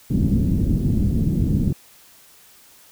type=low-pass noise; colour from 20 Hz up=white; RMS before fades=-19 dBFS; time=0.1-1.73 s; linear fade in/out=5 ms; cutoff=230 Hz; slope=24 dB/octave; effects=white hiss -50 dBFS RMS until 2.91 s